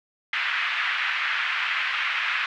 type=band-pass noise; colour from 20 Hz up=pink; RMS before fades=-26 dBFS; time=0.33-2.46 s; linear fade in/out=2 ms; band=1400 to 2800 Hz; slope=24 dB/octave; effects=none